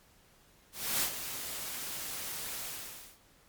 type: noise with ADSR envelope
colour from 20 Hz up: white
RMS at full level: -29 dBFS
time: 0.72-3.19 s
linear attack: 300 ms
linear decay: 82 ms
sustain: -10 dB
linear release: 580 ms
effects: pink hiss -63 dBFS RMS until 3.48 s + MP3 96 kbps